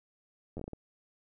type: slowing click train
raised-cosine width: 2 ms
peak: -27 dBFS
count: 7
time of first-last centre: 0.57-0.733 s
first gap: 10 ms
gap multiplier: 1.4
effects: none